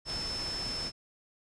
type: tone in noise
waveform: sine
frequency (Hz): 5274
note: E8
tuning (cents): 0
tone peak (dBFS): -34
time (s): 0.05-0.92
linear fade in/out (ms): 50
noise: pink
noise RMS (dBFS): -40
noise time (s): 0.05-0.92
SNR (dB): +3
effects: resampled to 22050 Hz